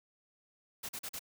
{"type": "noise bursts", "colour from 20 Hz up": "white", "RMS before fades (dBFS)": -41, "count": 4, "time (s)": [0.83, 1.193], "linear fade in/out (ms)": 10, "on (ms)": 60, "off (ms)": 41, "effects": []}